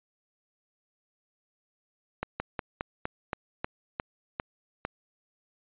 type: slowing click train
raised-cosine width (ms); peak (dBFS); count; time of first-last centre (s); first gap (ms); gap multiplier
0.5; -15; 10; 2.23-4.851; 170; 1.13
effects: resampled to 8000 Hz